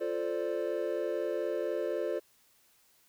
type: chord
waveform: triangle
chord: D minor seventh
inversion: first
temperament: equal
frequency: 349.2 / 440 / 523.3 / 587.3 Hz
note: F4 / A4 / C5 / D5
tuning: 0 / 0 / 0 / 0 cents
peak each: -34 dBFS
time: 0-2.2 s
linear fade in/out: 20 ms
effects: white hiss -66 dBFS RMS until 3.08 s